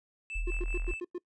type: tone with tremolo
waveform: triangle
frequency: 2637 Hz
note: E7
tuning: in tune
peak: -34 dBFS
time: 0.3-1 s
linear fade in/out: 0 ms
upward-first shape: sine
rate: 5.1 Hz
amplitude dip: 80%
type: tone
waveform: sine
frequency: 40.11 Hz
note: E1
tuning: 47 cents flat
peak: -30 dBFS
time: 0.35-0.94 s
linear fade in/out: 10 ms
type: tone bursts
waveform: triangle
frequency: 354.4 Hz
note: F4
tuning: 25 cents sharp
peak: -31 dBFS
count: 6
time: 0.47-1.182 s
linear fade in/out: 5 ms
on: 37 ms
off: 98 ms
type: click train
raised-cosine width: 0.5 ms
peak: -38 dBFS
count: 19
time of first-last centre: 0.52-0.937 s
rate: 43.2 Hz
effects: noise-tail reverb RT60 0.1 s tail -23 dB re dry + resampled to 22050 Hz